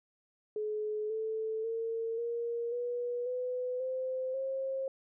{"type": "tone with pitch steps", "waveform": "sine", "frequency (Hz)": [426, 440, 454.5, 469.4, 484.8, 500.8, 517.2, 534.3], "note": ["G#4", "A4", "A#4", "A#4", "B4", "B4", "C5", "C5"], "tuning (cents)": [44, 0, -44, 12, -32, 24, -20, 36], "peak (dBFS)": -32, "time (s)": [0.56, 4.88], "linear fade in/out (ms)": 2, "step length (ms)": 540, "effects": []}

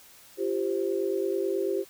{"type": "chord", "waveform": "sine", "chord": "F suspended second", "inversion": "none", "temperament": "equal with one note detuned", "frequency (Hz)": [342.8, 392, 523.3], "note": ["F4", "G4", "C5"], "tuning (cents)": [-32, 0, 0], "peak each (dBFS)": [-31, -27, -33], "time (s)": [0.37, 1.85], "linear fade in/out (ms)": 50, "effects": ["white hiss -53 dBFS RMS until 1.89 s"]}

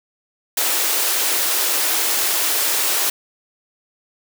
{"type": "high-pass noise", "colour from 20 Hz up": "white", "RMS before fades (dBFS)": -19, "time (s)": [0.57, 3.1], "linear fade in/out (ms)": 5, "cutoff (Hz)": 300, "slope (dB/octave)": 48, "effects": []}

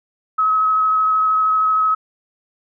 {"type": "tone with vibrato", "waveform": "sine", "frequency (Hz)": 1280, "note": "D#6", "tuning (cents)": 49, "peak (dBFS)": -13, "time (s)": [0.38, 1.95], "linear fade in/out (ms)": 10, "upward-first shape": "sine", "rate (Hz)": 13, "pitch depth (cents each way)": 10, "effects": []}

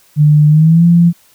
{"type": "tone with pitch glide", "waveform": "sine", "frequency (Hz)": [149.8, 171.08], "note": ["D3", "F3"], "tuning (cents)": [35, -35], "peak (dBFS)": -4, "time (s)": [0.16, 1.13], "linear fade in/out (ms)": 50, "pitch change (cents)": 230, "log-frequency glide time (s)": [0.48, 0.85], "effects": ["white hiss -49 dBFS RMS until 1.34 s"]}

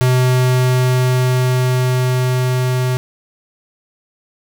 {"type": "tone with level ramp", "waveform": "square", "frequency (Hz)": 127.1, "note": "C3", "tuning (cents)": -50, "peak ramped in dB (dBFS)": [-11, -15], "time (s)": [0.01, 2.97], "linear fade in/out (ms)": 0, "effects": []}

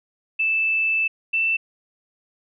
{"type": "tone pair in turn", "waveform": "sine", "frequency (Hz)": [2637, 2665], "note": ["E7", "E7"], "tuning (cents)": [0, 18], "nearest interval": "unison", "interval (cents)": 18, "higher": "second", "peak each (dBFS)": -18, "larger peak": "neither", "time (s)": [[0.39, 1.08], [1.33, 1.57]], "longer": "first", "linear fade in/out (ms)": 10, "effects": []}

